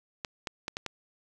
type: clicks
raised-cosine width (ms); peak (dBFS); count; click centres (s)
0.2; -16; 5; 0.248 / 0.472 / 0.681 / 0.769 / 0.863
effects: none